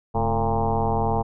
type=tone with frequency modulation; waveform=sine; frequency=451.3 Hz; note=A4; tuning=44 cents sharp; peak=-19 dBFS; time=0.14-1.23 s; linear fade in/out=20 ms; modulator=118 Hz; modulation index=4.2; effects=none